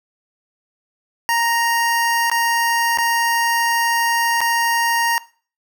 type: tone with dropouts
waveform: 25% pulse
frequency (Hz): 932.3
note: A#5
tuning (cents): 0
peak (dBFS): -12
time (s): 1.29-5.18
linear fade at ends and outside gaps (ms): 0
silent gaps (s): 2.299-2.315 / 2.974-2.985 / 4.406-4.414
effects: noise-tail reverb RT60 0.4 s tail -19 dB re dry